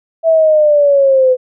sine linear sweep, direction down, 659.3 to 503 Hz, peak -6 dBFS, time 0.23-1.37 s, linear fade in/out 50 ms, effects none

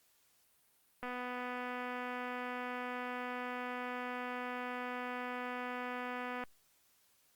click train, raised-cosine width 0.5 ms, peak -27 dBFS, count 1342, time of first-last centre 1.03-6.437 s, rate 248 Hz, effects white hiss -71 dBFS RMS until 7.35 s + Opus 48 kbps

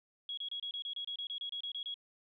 sine tone bursts, 3322 Hz, G#7, in tune, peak -37 dBFS, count 15, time 0.29-1.942 s, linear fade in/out 2 ms, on 84 ms, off 28 ms, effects 13-bit

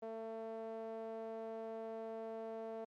sawtooth tone with band-pass filter, 223.8 Hz, A3, 30 cents sharp, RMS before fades -45 dBFS, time 0.02-2.85 s, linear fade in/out 10 ms, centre 570 Hz, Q 5.4, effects MP3 64 kbps

